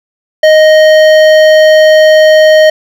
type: tone with hard clipping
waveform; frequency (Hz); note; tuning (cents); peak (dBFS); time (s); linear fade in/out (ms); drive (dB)
sine; 622.3; D#5; 0; -3; 0.43-2.7; 5; 13
effects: none